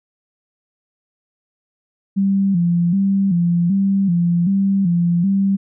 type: tone with vibrato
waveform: sine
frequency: 183.8 Hz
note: F#3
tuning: 11 cents flat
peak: -13 dBFS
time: 2.16-5.57 s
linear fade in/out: 20 ms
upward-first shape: square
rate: 1.3 Hz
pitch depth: 110 cents each way
effects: none